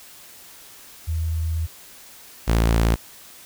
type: tone pair in turn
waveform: sine / sawtooth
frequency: 81 / 56.44 Hz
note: E2 / A1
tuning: -30 / +45 cents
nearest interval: tritone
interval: 625 cents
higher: first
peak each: -21 / -12 dBFS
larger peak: second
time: 1.07-1.67 / 2.47-2.96 s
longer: first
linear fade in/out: 20 ms
effects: white hiss -45 dBFS RMS until 3.45 s